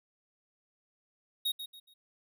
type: tone with echo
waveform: square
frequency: 3757 Hz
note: A#7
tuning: 13 cents sharp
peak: -29 dBFS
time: 1.45-1.52 s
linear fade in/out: 10 ms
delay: 140 ms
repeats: 3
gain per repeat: -10 dB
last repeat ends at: 1.94 s
effects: none